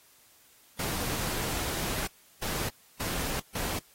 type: noise bursts at uneven times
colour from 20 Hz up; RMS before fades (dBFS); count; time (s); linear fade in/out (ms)
pink; -33; 4; 0.79-2.07 / 2.42-2.69 / 3-3.4 / 3.55-3.79; 5
effects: white hiss -60 dBFS RMS until 3.94 s + AAC 48 kbps